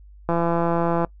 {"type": "click train", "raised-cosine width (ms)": 1, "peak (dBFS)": -9, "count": 129, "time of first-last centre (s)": [0.29, 1.047], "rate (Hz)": 169, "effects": ["noise-tail reverb RT60 0.1 s tail -23 dB re dry", "added 50 Hz sine -43 dBFS peak until 1.2 s"]}